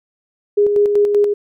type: tone with tremolo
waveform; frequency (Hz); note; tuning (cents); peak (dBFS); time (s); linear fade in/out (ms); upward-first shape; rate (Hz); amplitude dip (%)
sine; 411.2; G#4; -17; -9; 0.57-1.34; 10; square; 5.2; 40
effects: none